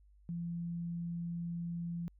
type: tone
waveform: sine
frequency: 170.6 Hz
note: F3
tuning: 40 cents flat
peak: -36 dBFS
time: 0.29-2.08 s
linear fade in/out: 0 ms
effects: added 50 Hz sine -60 dBFS peak until 2.19 s